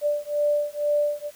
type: beating tone pair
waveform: sine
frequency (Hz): 587.3 / 589.4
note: D5 / D5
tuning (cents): 0 / +6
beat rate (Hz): 2.1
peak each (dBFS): -24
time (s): 0.01-1.31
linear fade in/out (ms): 50
effects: white hiss -51 dBFS RMS until 1.35 s